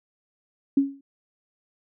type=tone with exponential decay; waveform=sine; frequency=276.4 Hz; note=C#4; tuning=5 cents flat; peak=-13 dBFS; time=0.77-1.01 s; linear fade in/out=5 ms; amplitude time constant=51 ms; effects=none